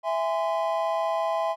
triangle chord, E augmented, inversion none, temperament just, 659.3 / 824.1 / 1030.1 Hz, E5 / G#5 / B#5, 0 / -14 / -27 cents, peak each -24 / -28 / -28 dBFS, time 0.03-1.56 s, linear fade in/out 50 ms, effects none

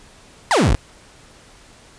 30% pulse exponential sweep, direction down, 1046 to 32.7 Hz, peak -10 dBFS, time 0.51-0.75 s, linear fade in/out 0 ms, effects pink hiss -47 dBFS RMS until 1.98 s + resampled to 22050 Hz

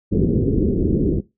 white low-pass noise, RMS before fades -18 dBFS, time 0.11-1.21 s, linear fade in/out 20 ms, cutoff 410 Hz, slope 48 dB/octave, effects noise-tail reverb RT60 0.2 s tail -17 dB re dry

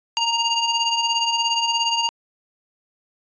sawtooth ring-modulated tone, 1875 Hz, A#6, 10 cents sharp, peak -12 dBFS, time 0.17-2.09 s, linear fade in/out 0 ms, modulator 946 Hz, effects resampled to 16000 Hz

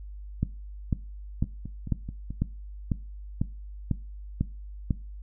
two click trains, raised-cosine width 5 ms, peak -12 / -23 dBFS, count 10 / 5, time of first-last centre 0.43-4.908 / 1.44-2.306 s, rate 2.01 / 4.62 Hz, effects noise-tail reverb RT60 0.3 s tail -19 dB re dry + added 50 Hz sine -38 dBFS peak until 5.22 s

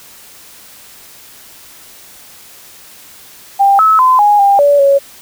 sine tone with pitch steps, 794 / 1296 / 1024 / 827 / 799 / 574 / 556 Hz, G5 / E6 / C6 / G#5 / G5 / D5 / C#5, +22 / -30 / -38 / -8 / +33 / -40 / +5 cents, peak -5 dBFS, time 3.59-4.99 s, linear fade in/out 20 ms, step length 200 ms, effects white hiss -38 dBFS RMS until 5.21 s

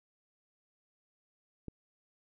click, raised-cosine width 3 ms, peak -28 dBFS, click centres 1.683 s, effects none

